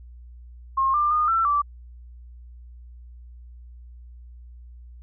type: tone with pitch steps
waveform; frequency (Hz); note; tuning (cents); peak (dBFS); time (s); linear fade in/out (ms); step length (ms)
sine; 1072 / 1191 / 1223 / 1340 / 1163; C6 / D6 / D#6 / E6 / D6; +42 / +24 / -30 / +28 / -17; -18; 0.77-1.62; 10; 170
effects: added 60 Hz sine -41 dBFS peak until 5.02 s